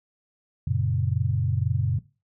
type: chord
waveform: sine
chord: F# major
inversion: none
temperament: equal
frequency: 92.5 / 116.54 / 138.59 Hz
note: F#2 / A#2 / C#3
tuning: 0 / 0 / 0 cents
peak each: -26 dBFS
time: 0.67-1.99 s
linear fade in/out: 5 ms
effects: noise-tail reverb RT60 0.3 s tail -17 dB re dry